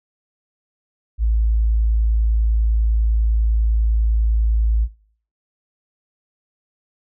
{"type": "tone", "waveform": "sine", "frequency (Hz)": 55, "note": "A1", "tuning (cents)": 0, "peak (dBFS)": -14, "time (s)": [1.18, 4.88], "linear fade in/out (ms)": 50, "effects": ["noise-tail reverb RT60 0.5 s tail -19 dB re dry"]}